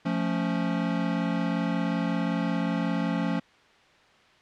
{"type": "chord", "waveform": "square", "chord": "F augmented", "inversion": "none", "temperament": "equal", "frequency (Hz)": [174.61, 220, 277.2], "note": ["F3", "A3", "C#4"], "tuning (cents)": [0, 0, 0], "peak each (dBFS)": [-29, -31, -31], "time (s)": [0.05, 3.4], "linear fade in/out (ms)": 10, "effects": ["white hiss -57 dBFS RMS until 4.41 s", "low-pass 3000 Hz 12 dB/octave"]}